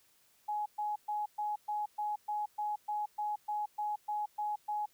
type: tone bursts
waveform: sine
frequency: 839 Hz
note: G#5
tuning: 17 cents sharp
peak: -32 dBFS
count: 15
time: 0.48-4.86 s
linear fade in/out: 10 ms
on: 180 ms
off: 120 ms
effects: white hiss -68 dBFS RMS until 4.93 s